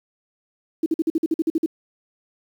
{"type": "tone bursts", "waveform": "sine", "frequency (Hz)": 322.5, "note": "E4", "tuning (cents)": -38, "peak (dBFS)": -16, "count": 11, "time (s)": [0.83, 1.661], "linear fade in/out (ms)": 5, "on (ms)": 31, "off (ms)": 49, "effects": ["8-bit"]}